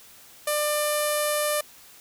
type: tone with low-pass filter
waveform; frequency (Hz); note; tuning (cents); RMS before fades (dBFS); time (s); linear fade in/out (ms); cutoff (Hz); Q
sawtooth; 596; D5; +25; -25; 0.47-1.61; 5; 11000; 5.6
effects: white hiss -50 dBFS RMS until 2 s